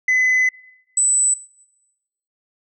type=tone pair in turn; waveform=sine; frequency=2019 / 7979 Hz; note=B6 / B8; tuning=+38 / +17 cents; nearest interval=2 octaves; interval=2379 cents; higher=second; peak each=-11 dBFS; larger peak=neither; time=0.08-0.49 / 0.97-1.34 s; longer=first; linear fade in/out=5 ms; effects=noise-tail reverb RT60 1.0 s tail -25 dB re dry + tanh soft clip ceiling -12 dBFS